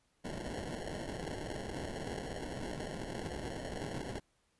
white noise with sample-and-hold, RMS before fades -41 dBFS, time 0.24-4.2 s, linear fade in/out 10 ms, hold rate 1225 Hz, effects pink hiss -75 dBFS RMS until 4.59 s + resampled to 24000 Hz

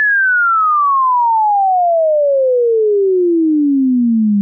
sine exponential sweep, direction down, 1739 to 198.9 Hz, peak -9 dBFS, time 0-4.41 s, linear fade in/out 0 ms, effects none

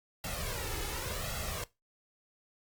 pink noise with flanger, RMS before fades -37 dBFS, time 0.24-1.64 s, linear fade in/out 2 ms, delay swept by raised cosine 1.5 to 2.34 ms, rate 0.89 Hz, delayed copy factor +0.75, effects noise-tail reverb RT60 0.2 s tail -19 dB re dry + Opus 48 kbps

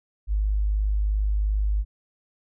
sine tone, 51.4 Hz, G#1, 17 cents flat, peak -20 dBFS, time 0.27-1.85 s, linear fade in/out 50 ms, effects none

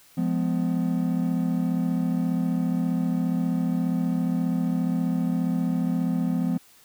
triangle chord, F diminished, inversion none, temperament just, 174.61 / 209.5 / 251.4 Hz, F3 / Ab3 / Cb4, 0 / +15 / +31 cents, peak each -23 / -28 / -24 dBFS, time 0.17-6.58 s, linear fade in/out 10 ms, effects white hiss -55 dBFS RMS until 6.84 s

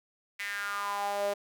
sawtooth tone with high-pass filter sweep, 202.5 Hz, G#3, 43 cents flat, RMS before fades -33 dBFS, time 0.39-1.34 s, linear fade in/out 10 ms, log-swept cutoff 2100 to 530 Hz, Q 5.4, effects none

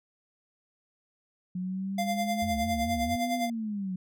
sine linear two-way sweep, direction up then down, 180.8 to 249.9 to 180.8 Hz, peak -30 dBFS, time 1.55-3.96 s, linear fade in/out 5 ms, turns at 3.36 s
square tone with tremolo, 695 Hz, F5, 9 cents flat, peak -27 dBFS, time 1.98-3.5 s, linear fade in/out 5 ms, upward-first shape sine, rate 9.8 Hz, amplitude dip 65%
sine tone with vibrato, 77 Hz, D#2, 17 cents flat, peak -34 dBFS, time 2.42-3.16 s, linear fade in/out 5 ms, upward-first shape sine, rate 4.6 Hz, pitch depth 270 cents each way
effects none

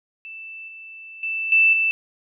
sine tone with level steps, 2651 Hz, E7, 9 cents sharp, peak -34 / -37 / -23 / -12 / -17 dBFS, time 0.25-1.91 s, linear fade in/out 0 ms, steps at 0.68 / 1.23 / 1.52 / 1.73 s, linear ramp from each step 2 ms, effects none

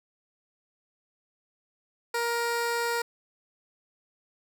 15% pulse tone, 470.1 Hz, A#4, 15 cents sharp, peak -20 dBFS, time 2.14-3.02 s, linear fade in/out 5 ms, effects none

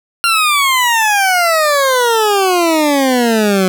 20% pulse exponential sweep, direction down, 1396.9 to 183.3 Hz, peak -5 dBFS, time 0.24-3.68 s, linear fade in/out 0 ms, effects none

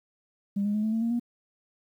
sine tone with pitch steps, 200.4 / 206.3 / 212.3 / 218.5 / 224.9 / 231.5 / 238.3 Hz, G3 / G#3 / G#3 / A3 / A3 / A#3 / A#3, +38 / -11 / +38 / -12 / +38 / -12 / +38 cents, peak -23 dBFS, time 0.56-1.197 s, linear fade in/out 10 ms, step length 91 ms, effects tanh soft clip ceiling -20 dBFS + 10-bit

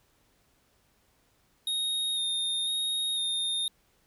square tone with vibrato, 3699 Hz, A#7, 14 cents flat, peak -28 dBFS, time 1.67-3.68 s, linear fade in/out 2 ms, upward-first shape square, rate 1 Hz, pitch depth 17 cents each way, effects pink hiss -68 dBFS RMS until 4.06 s

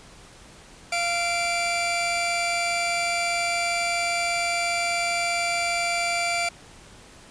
sawtooth tone pair together, 692 / 2339 Hz, F5 / D7, -16 / -8 cents, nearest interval octave + major sixth, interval 2108 cents, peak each -22 dBFS, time 0.92-6.49 s, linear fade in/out 5 ms, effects pink hiss -48 dBFS RMS until 7.3 s + resampled to 22050 Hz

